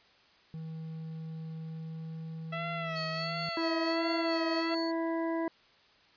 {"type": "tone with pitch glide", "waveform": "triangle", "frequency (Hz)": [160.4, 161.33], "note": ["E3", "E3"], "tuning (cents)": [-47, -37], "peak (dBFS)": -36, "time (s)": [0.54, 3.49], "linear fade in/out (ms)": 0, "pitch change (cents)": 10, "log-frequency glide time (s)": [1.57, 2.31]}
{"type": "tone with vibrato", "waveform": "15% pulse", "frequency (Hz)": 660, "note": "E5", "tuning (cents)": 2, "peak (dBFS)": -28, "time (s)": [2.52, 4.75], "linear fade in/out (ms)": 10, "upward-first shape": "sine", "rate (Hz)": 1.4, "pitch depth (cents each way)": 58}
{"type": "tone with tremolo", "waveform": "sine", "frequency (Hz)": 4435, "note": "C#8", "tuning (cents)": 0, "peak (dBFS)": -36, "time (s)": [2.95, 4.92], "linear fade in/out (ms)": 20, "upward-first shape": "triangle", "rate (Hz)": 4.5, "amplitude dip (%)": 50}
{"type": "harmonic tone", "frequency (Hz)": 329.6, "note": "E4", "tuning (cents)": 0, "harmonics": [1, 2, 3, 5, 6], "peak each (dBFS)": [-31, -36, -39, -47, -47], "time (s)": [3.57, 5.48], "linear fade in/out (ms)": 2}
{"effects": ["white hiss -62 dBFS RMS until 6.16 s", "resampled to 11025 Hz"]}